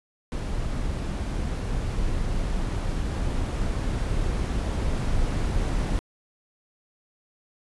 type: noise with level ramp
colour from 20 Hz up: brown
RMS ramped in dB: -28 to -24 dBFS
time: 0.32-5.99 s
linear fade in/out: 0 ms
effects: resampled to 24000 Hz